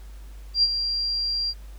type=tone with ADSR envelope; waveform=sine; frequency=4754 Hz; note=D8; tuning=20 cents sharp; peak=-14 dBFS; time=0.54-1.54 s; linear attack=90 ms; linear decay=40 ms; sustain=-9 dB; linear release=47 ms; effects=added 50 Hz sine -38 dBFS peak until 1.78 s + pink hiss -55 dBFS RMS until 1.78 s